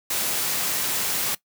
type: noise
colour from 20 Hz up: white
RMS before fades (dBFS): -25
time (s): 0.1-1.35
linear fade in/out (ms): 5
effects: noise-tail reverb RT60 0.1 s tail -19 dB re dry + high-pass 100 Hz 12 dB/octave